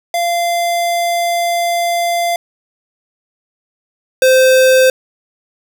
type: tone pair in turn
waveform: square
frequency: 690 / 518.7 Hz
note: F5 / C5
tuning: -21 / -15 cents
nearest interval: perfect fourth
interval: 494 cents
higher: first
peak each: -14 / -7 dBFS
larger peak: second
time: 0.14-2.36 / 4.22-4.9 s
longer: first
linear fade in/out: 2 ms
effects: none